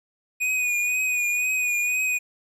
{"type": "tone with vibrato", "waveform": "square", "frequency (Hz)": 2475, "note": "D#7", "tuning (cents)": -10, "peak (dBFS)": -22, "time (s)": [0.4, 2.19], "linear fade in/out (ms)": 20, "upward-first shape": "triangle", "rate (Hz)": 2, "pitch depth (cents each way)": 42, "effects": ["low-pass 12000 Hz 12 dB/octave", "10-bit"]}